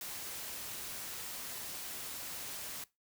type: noise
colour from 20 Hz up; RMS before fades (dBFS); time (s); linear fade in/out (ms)
white; -43; 0.01-2.84; 2
effects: noise-tail reverb RT60 0.2 s tail -19 dB re dry